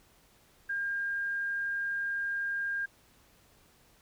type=tone; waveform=sine; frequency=1608 Hz; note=G6; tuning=44 cents sharp; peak=-30 dBFS; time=0.69-2.86 s; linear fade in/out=10 ms; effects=pink hiss -63 dBFS RMS until 4.01 s